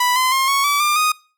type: tone with pitch steps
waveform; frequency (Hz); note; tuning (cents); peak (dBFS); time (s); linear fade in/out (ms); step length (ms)
sawtooth; 987.8 / 1026.2 / 1066.1 / 1107.5 / 1150.5 / 1195.2 / 1241.7; B5 / C6 / C6 / C#6 / D6 / D6 / D#6; 0 / -34 / +32 / -2 / -36 / +30 / -4; -11; 0-1.12; 5; 160
effects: noise-tail reverb RT60 0.4 s tail -23 dB re dry